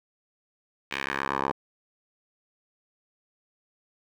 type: tone with band-pass filter sweep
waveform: 10% pulse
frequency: 68.4 Hz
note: C#2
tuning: 23 cents flat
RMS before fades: -30 dBFS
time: 0.91-1.52 s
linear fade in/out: 5 ms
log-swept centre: 2500 to 810 Hz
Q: 1.8
effects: none